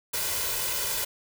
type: noise with comb filter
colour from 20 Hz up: white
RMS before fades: -29 dBFS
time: 0.13-1.05 s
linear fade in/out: 10 ms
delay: 2 ms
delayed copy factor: +0.7
effects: none